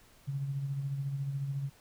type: tone with tremolo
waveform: sine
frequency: 138.59 Hz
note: C#3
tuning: in tune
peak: -30 dBFS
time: 0.27-1.7 s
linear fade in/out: 20 ms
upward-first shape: sine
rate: 14 Hz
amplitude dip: 45%
effects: pink hiss -61 dBFS RMS until 1.8 s